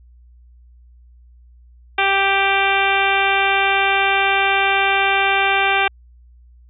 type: harmonic tone with a mistuned harmonic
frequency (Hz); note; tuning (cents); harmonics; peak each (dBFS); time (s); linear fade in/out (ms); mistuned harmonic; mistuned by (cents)
392; G4; 0; 1 / 2 / 3 / 4 / 5 / 6 / 7 / 8 / 9; -25 / -19 / -24 / -21 / -27 / -20 / -24 / -28 / -29; 1.98-5.88; 5; 9; +19
effects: added 60 Hz sine -44 dBFS peak until 6.69 s